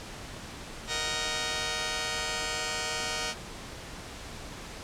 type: chord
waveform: 5% pulse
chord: D# minor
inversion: second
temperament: just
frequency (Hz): 466.7 / 622.3 / 746.7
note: A#4 / D#5 / F#5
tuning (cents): +2 / 0 / +16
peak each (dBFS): -23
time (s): 0.87-3.35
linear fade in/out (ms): 50
effects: pink hiss -42 dBFS RMS until 4.83 s + low-pass 8000 Hz 12 dB/octave